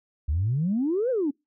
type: exponential two-way sweep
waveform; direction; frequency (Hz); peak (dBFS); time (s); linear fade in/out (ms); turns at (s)
sine; up then down; 68.3 to 535 to 267.7; -21; 0.28-1.31; 10; 1.1
effects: noise-tail reverb RT60 0.2 s tail -26 dB re dry + tanh soft clip ceiling -17 dBFS